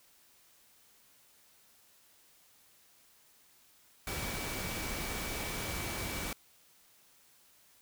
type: tone in noise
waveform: sine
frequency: 2291 Hz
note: D7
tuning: 44 cents flat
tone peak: -45 dBFS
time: 4.07-6.33 s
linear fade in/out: 2 ms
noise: pink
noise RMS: -38 dBFS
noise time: 4.07-6.33 s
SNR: -10 dB
effects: white hiss -64 dBFS RMS until 7.81 s